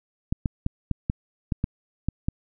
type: clicks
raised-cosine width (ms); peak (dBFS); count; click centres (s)
5; -11; 9; 0.325 / 0.458 / 0.664 / 0.913 / 1.099 / 1.522 / 1.641 / 2.086 / 2.285
effects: none